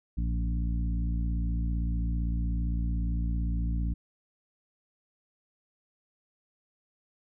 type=harmonic tone with a mistuned harmonic; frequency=57.6 Hz; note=A#1; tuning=20 cents flat; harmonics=1 / 2 / 3 / 4 / 5; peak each=-27 / -37 / -36 / -42 / -43 dBFS; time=0.17-3.94 s; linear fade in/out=10 ms; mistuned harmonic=2; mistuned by=-29 cents; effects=none